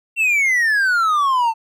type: exponential sweep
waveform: triangle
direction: down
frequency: 2734 to 880 Hz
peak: -12 dBFS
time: 0.16-1.54 s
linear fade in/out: 50 ms
effects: none